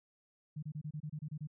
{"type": "tone bursts", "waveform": "sine", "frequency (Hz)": 151.4, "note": "D#3", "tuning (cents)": -47, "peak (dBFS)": -38, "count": 10, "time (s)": [0.56, 1.473], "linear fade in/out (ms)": 10, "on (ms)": 67, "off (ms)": 27, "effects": []}